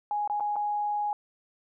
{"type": "tone with dropouts", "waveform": "sine", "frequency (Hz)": 830.6, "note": "G#5", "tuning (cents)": 0, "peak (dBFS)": -26, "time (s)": [0.11, 1.13], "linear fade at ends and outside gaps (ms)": 1, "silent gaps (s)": [[0.276, 0.298], [0.399, 0.406], [0.558, 0.564]], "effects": []}